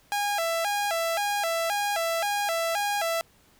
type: tone with vibrato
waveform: sawtooth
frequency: 737 Hz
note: F#5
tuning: 7 cents flat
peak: -21 dBFS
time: 0.12-3.21 s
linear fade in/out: 0 ms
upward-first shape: square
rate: 1.9 Hz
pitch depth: 180 cents each way
effects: pink hiss -60 dBFS RMS until 3.59 s